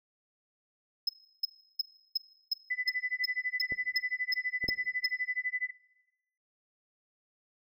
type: tone bursts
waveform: triangle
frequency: 5140 Hz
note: E8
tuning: 45 cents flat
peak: -24 dBFS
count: 12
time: 1.07-5.062 s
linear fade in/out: 5 ms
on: 21 ms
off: 340 ms
type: tone with tremolo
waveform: sine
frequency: 2000 Hz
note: B6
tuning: 21 cents sharp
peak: -27 dBFS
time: 2.7-5.71 s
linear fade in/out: 10 ms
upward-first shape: sine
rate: 12 Hz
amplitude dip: 95%
type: clicks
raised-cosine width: 2 ms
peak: -28 / -30 / -23 dBFS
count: 3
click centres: 3.722 / 4.641 / 4.688 s
effects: noise-tail reverb RT60 1.0 s tail -20 dB re dry